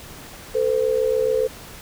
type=tone pair together; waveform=sine; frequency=443 / 510 Hz; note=A4 / C5; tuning=+12 / -44 cents; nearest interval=major second; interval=244 cents; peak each=-20 dBFS; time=0.54-1.48 s; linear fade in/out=20 ms; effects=pink hiss -40 dBFS RMS until 1.81 s